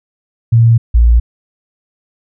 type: tone pair in turn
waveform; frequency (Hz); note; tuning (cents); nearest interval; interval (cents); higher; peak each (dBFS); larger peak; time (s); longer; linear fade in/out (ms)
sine; 115.5 / 58.03; A#2 / A#1; -16 / -7; octave; 1191; first; -4; neither; 0.52-0.78 / 0.94-1.2; neither; 10
effects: none